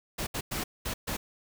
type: noise bursts at uneven times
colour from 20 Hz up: pink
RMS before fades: -33 dBFS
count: 5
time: 0.18-0.27 / 0.34-0.41 / 0.51-0.64 / 0.85-0.94 / 1.07-1.17 s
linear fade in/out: 10 ms
effects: none